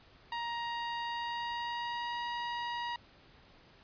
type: tone with pitch glide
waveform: sawtooth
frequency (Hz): 940 to 952.6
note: A#5 to A#5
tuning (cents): +14 to +37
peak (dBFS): -31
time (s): 0.32-2.96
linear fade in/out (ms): 2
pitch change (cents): +23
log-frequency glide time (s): 1.02-2.18
effects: pink hiss -60 dBFS RMS until 3.83 s + resampled to 11025 Hz